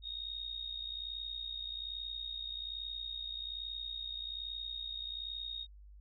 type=tone with amplitude modulation; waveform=sine; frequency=3729 Hz; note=A#7; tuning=in tune; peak=-36 dBFS; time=0.02-5.67 s; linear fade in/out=50 ms; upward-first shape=sine; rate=61.2 Hz; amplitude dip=70%; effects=added 50 Hz sine -52 dBFS peak until 6 s